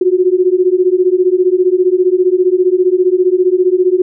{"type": "beating tone pair", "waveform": "sine", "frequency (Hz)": [358.4, 373.4], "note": ["F4", "F#4"], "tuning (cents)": [45, 16], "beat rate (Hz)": 15, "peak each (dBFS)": -11, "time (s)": [0.01, 4.02], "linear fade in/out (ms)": 5, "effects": []}